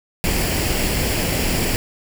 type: noise with comb filter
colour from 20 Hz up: pink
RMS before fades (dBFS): -20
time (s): 0.24-1.76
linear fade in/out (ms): 0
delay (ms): 0.4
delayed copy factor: +0.5
effects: none